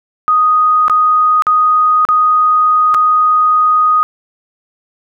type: tone with dropouts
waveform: sine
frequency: 1244.5 Hz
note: D#6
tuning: in tune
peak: -7 dBFS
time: 0.28-4.03 s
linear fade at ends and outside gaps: 0 ms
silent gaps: 0.881-0.898 / 1.422-1.468 / 2.051-2.088 / 2.942-2.946 s
effects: none